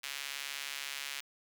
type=tone with high-pass filter; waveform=sawtooth; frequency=140.2 Hz; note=C#3; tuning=20 cents sharp; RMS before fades=-41 dBFS; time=0.03-1.21 s; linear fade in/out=10 ms; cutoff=2400 Hz; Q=1.2; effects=none